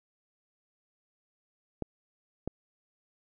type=clicks; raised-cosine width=2 ms; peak=-19 dBFS; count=2; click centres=1.823 / 2.476 s; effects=none

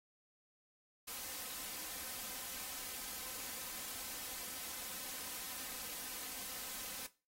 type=noise with comb filter; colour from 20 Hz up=white; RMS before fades=-45 dBFS; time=1.07-7.07 s; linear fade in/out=10 ms; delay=3.9 ms; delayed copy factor=+0.55; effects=noise-tail reverb RT60 0.3 s tail -17 dB re dry + AAC 48 kbps

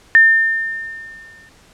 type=tone with exponential decay; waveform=sine; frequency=1800 Hz; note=A6; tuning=39 cents sharp; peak=-4 dBFS; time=0.15-1.49 s; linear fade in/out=0 ms; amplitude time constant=290 ms; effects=pink hiss -49 dBFS RMS until 1.73 s + low-pass 9000 Hz 12 dB/octave

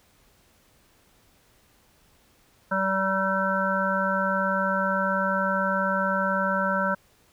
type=harmonic tone; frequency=192.2 Hz; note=G3; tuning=34 cents flat; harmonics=1 / 3 / 5 / 7 / 8; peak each=-29 / -28 / -29 / -28 / -28 dBFS; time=2.71-6.95 s; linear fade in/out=10 ms; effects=pink hiss -61 dBFS RMS until 7.32 s

